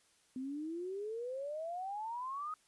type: exponential sweep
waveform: sine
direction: up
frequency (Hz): 252.2 to 1272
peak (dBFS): -38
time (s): 0.36-2.54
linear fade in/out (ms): 2
effects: white hiss -70 dBFS RMS until 2.67 s + resampled to 24000 Hz